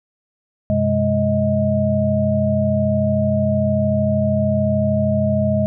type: tone cluster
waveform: sine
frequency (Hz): 95.3 / 128.5 / 207.4 / 629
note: G2 / C3 / G#3 / D#5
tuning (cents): -48 / -31 / -2 / +19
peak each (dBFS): -22 / -22 / -19 / -19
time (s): 0.7-5.66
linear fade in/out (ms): 0
effects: none